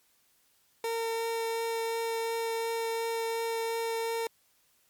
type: tone with vibrato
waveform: 30% pulse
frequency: 456.6 Hz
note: A#4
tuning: 36 cents flat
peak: -27 dBFS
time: 0.84-4.27 s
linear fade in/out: 2 ms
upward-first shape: triangle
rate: 2.8 Hz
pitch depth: 9 cents each way
effects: white hiss -68 dBFS RMS until 4.89 s + MP3 96 kbps